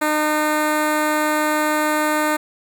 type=tone with notch filter; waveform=10% pulse; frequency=304.4 Hz; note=D#4; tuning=38 cents flat; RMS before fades=-19 dBFS; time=0.01-2.37 s; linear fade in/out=10 ms; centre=5000 Hz; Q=1.6; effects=none